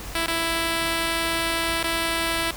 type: tone with dropouts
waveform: 5% pulse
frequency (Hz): 331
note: E4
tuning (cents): +7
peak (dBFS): -11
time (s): 0.15-2.51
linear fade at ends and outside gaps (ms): 2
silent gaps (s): 0.261-0.281 / 1.829-1.841
effects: added 50 Hz sine -39 dBFS peak until 2.56 s + pink hiss -37 dBFS RMS until 2.56 s